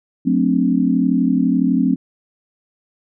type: chord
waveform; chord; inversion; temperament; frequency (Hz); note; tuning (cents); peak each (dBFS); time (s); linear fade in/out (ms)
sine; D dominant seventh; first; equal with one note detuned; 182.03 / 220 / 261.6 / 293.7; F#3 / A3 / C4 / D4; -28 / 0 / 0 / 0; -19 / -20 / -16 / -22; 0.25-1.96; 20
effects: none